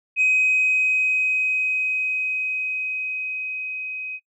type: tone with level ramp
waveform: sine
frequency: 2522 Hz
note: D#7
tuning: 23 cents sharp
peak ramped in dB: -13 to -28 dBFS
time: 0.16-4.2 s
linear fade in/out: 50 ms
effects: noise-tail reverb RT60 0.1 s tail -26 dB re dry + tanh soft clip ceiling -12 dBFS